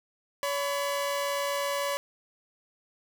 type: tone pair together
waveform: sawtooth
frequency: 566 / 1005 Hz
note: C#5 / B5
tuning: +36 / +30 cents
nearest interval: minor seventh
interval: 994 cents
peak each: -25 / -30 dBFS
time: 0.43-1.97 s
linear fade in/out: 0 ms
effects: none